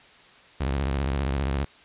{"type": "tone with vibrato", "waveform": "sawtooth", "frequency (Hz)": 68.2, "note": "C#2", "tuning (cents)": -28, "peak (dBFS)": -20, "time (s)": [0.6, 1.65], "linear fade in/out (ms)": 10, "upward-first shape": "sine", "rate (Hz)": 15, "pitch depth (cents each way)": 180, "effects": ["white hiss -52 dBFS RMS until 1.84 s", "resampled to 8000 Hz"]}